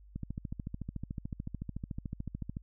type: click train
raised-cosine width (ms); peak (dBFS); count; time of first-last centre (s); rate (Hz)
5; -25; 34; 0.16-2.569; 13.7
effects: added 50 Hz sine -53 dBFS peak until 2.62 s